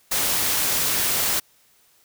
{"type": "noise", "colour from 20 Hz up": "white", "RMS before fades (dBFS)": -22, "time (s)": [0.11, 1.4], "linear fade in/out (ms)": 10, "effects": ["white hiss -59 dBFS RMS until 2.04 s"]}